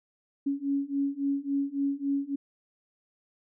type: beating tone pair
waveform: sine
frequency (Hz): 277.2 / 280.8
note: C#4 / C#4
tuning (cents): 0 / +22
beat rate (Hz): 3.6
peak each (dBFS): -30 / -29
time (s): 0.46-2.36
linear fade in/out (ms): 10
effects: none